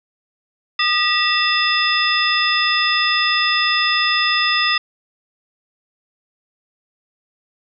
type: tone cluster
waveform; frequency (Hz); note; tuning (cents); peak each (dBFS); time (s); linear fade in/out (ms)
sine; 1221 / 1933 / 2670 / 3543 / 5060; D#6 / B6 / E7 / A7 / D#8; -33 / -38 / +22 / +11 / +28; -21; 0.79-4.78; 5
effects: none